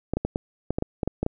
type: clicks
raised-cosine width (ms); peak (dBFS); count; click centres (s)
2; -11; 11; 0.136 / 0.17 / 0.25 / 0.359 / 0.706 / 0.785 / 0.824 / 1.032 / 1.076 / 1.23 / 1.264
effects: none